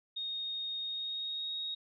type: tone with pitch glide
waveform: sine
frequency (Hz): 3714 to 3761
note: A#7 to A#7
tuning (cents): -7 to +15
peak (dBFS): -35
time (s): 0.16-1.75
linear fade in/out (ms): 10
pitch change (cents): +22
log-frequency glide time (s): 0.81-1.53
effects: none